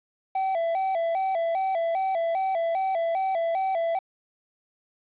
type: tone with vibrato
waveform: triangle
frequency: 715 Hz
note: F5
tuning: 41 cents sharp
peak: -21 dBFS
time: 0.35-3.99 s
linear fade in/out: 5 ms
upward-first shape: square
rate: 2.5 Hz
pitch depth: 120 cents each way
effects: resampled to 8000 Hz + 9-bit